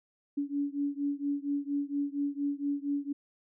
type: beating tone pair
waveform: sine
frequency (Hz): 283 / 287.3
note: C#4 / D4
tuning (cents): +36 / -38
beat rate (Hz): 4.3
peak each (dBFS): -32 / -33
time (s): 0.37-3.13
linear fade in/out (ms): 10
effects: none